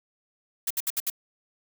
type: noise bursts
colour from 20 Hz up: blue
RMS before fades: -27 dBFS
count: 5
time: 0.67-1.101 s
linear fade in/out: 5 ms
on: 35 ms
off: 64 ms
effects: none

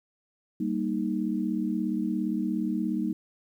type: chord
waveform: sine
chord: Eb major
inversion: first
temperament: equal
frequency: 196 / 233.1 / 311.1 Hz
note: G3 / Bb3 / Eb4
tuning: 0 / 0 / 0 cents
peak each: -30 dBFS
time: 0.6-3.13 s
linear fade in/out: 5 ms
effects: 10-bit

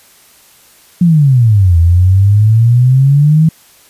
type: exponential two-way sweep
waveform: sine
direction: down then up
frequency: 180.8 to 82.41 to 162.4 Hz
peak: -4 dBFS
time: 1.01-3.49 s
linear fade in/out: 5 ms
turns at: 1.78 s
effects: white hiss -44 dBFS RMS until 3.89 s + resampled to 32000 Hz

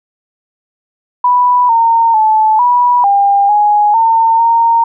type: tone with pitch steps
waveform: sine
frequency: 986 / 917 / 869 / 976 / 801 / 833 / 907 / 923 Hz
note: B5 / A#5 / A5 / B5 / G5 / G#5 / A#5 / A#5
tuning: -3 / -29 / -22 / -21 / +37 / +5 / -48 / -17 cents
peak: -6 dBFS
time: 1.24-4.84 s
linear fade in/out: 5 ms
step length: 450 ms
effects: none

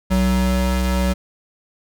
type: tone pair together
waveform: square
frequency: 62.9 / 188.01 Hz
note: B1 / F#3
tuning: +32 / +28 cents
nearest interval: octave + perfect fifth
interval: 1896 cents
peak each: -19 dBFS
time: 0.1-1.14 s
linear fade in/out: 20 ms
effects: none

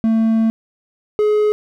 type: tone pair in turn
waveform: triangle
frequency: 223.7 / 422.3 Hz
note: A3 / G#4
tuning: +29 / +29 cents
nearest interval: major seventh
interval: 1100 cents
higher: second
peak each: -10 dBFS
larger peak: neither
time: 0.04-0.5 / 1.19-1.52 s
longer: first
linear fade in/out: 0 ms
effects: none

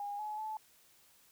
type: tone with pitch steps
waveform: sine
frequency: 815 / 849 / 867 Hz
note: G#5 / G#5 / A5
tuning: -33 / +38 / -26 cents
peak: -37 dBFS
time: 0-0.57 s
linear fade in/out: 2 ms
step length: 190 ms
effects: white hiss -65 dBFS RMS until 1.31 s

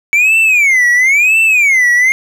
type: tone with vibrato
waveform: triangle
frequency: 2269 Hz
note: C#7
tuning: 40 cents sharp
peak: -5 dBFS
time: 0.13-2.12 s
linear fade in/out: 0 ms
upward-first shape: sine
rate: 0.98 Hz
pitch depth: 280 cents each way
effects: none

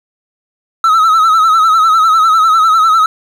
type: tone with vibrato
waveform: triangle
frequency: 1298 Hz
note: E6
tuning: 27 cents flat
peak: -4 dBFS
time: 0.84-3.06 s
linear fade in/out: 2 ms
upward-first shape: sine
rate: 10 Hz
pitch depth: 68 cents each way
effects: 7-bit

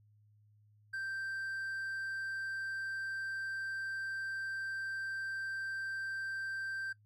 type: tone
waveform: triangle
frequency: 1568 Hz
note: G6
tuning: in tune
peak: -35 dBFS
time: 0.93-6.93 s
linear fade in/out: 10 ms
effects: noise-tail reverb RT60 0.1 s tail -17 dB re dry + added 105 Hz sine -63 dBFS peak until 7.05 s

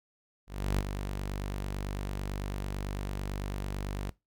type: tone with ADSR envelope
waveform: sawtooth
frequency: 49 Hz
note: G1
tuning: in tune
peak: -21 dBFS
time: 0.47-4.11 s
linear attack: 320 ms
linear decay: 26 ms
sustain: -8 dB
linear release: 17 ms
effects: noise-tail reverb RT60 0.2 s tail -20 dB re dry

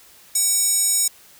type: tone with high-pass filter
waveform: square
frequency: 763 Hz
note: G5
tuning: 47 cents flat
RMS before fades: -19 dBFS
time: 0.35-1.08 s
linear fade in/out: 5 ms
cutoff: 7600 Hz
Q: 4.3
effects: white hiss -49 dBFS RMS until 1.39 s

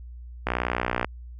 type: click train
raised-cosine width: 0.5 ms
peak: -9 dBFS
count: 36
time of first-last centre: 0.47-1.046 s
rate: 60.8 Hz
effects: added 60 Hz sine -38 dBFS peak until 1.39 s

